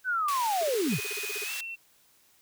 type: linear sweep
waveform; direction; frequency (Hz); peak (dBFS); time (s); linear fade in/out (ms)
sine; down; 1545 to 87.7; -25; 0.04-1; 50
type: high-pass noise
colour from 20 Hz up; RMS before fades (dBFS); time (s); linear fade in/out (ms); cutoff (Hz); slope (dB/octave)
pink; -37; 0.28-1.61; 5; 2000; 12
type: tone bursts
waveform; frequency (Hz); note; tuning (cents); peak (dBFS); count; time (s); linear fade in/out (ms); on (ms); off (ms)
triangle; 415.3; G#4; 0; -34; 14; 0.61-1.44; 5; 24; 38
type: tone with pitch glide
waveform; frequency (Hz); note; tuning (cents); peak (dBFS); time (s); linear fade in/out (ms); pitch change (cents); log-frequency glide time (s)
sine; 2494 to 2704; D#7 to E7; +3 to +43; -35; 0.89-1.76; 20; +140; 1.45-1.52
effects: white hiss -63 dBFS RMS until 2.41 s